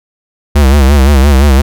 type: tone with vibrato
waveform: square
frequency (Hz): 69.3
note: C#2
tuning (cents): 0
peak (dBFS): -4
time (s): 0.55-1.62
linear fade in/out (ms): 10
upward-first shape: sine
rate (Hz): 5.8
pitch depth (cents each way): 110
effects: none